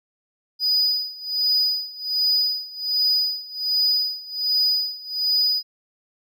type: tone with tremolo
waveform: triangle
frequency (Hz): 4959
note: D#8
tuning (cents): -7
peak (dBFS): -15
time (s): 0.59-5.63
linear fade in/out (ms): 50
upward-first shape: sine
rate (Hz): 1.3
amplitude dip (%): 90
effects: none